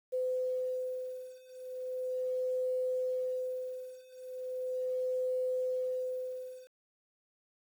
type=beating tone pair; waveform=sine; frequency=509 / 509.38 Hz; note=C5 / C5; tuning=-48 / -47 cents; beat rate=0.38 Hz; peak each=-36 / -35 dBFS; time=0.12-6.68 s; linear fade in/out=20 ms; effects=10-bit